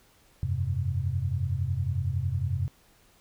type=chord; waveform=sine; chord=F suspended second; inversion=none; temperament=just; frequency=87.31 / 98.22 / 130.96 Hz; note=F2 / G2 / C3; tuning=0 / +4 / +2 cents; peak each=-30 dBFS; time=0.43-2.68 s; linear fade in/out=0 ms; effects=pink hiss -61 dBFS RMS until 3.2 s